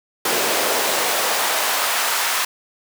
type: noise with high-pass filter sweep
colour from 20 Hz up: pink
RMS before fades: -20 dBFS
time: 0.25-2.45 s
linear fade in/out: 5 ms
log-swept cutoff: 410 to 1100 Hz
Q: 1.2
effects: none